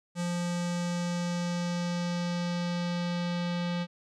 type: tone with low-pass filter sweep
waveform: square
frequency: 174.61 Hz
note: F3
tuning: in tune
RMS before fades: -31 dBFS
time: 0.15-3.87 s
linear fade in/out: 50 ms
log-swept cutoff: 7900 to 3900 Hz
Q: 1.8
effects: none

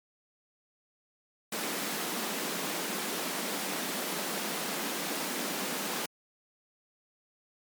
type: high-pass noise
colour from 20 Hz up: pink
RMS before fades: -34 dBFS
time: 1.52-6.06 s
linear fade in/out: 5 ms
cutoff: 180 Hz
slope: 48 dB/octave
effects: MP3 96 kbps

